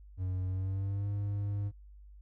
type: tone with pitch glide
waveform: triangle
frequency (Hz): 92.5 to 101.46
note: F#2 to G#2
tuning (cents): 0 to -40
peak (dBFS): -29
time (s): 0.17-1.72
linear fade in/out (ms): 50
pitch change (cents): +160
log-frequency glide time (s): 0.47-1.08
effects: added 50 Hz sine -50 dBFS peak until 2.21 s